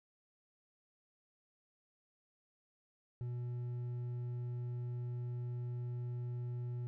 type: tone with hard clipping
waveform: triangle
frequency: 121.8 Hz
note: B2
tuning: 24 cents flat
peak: -39 dBFS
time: 3.21-6.87 s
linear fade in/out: 0 ms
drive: 7 dB
effects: none